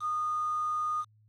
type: tone with quantisation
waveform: sine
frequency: 1229 Hz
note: D#6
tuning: 22 cents flat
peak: -28 dBFS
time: 0-1.05 s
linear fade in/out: 50 ms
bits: 8
effects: added 107 Hz sine -60 dBFS peak until 1.28 s + low-pass 7000 Hz 12 dB/octave